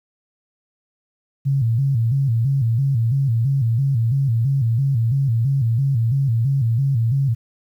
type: tone with vibrato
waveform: sine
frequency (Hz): 125.6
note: B2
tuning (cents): +30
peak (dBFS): -15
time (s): 1.45-7.35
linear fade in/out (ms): 20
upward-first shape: square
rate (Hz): 3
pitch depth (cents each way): 160
effects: 9-bit